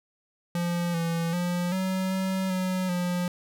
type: tone with pitch steps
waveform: square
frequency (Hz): 173.2 / 167.2 / 176.3 / 188.1 / 189.5 / 185.4 / 177.6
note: F3 / E3 / F3 / F#3 / F#3 / F#3 / F3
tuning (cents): -14 / +25 / +17 / +29 / +42 / +4 / +29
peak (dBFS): -26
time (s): 0.55-3.28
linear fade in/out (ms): 2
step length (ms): 390
effects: none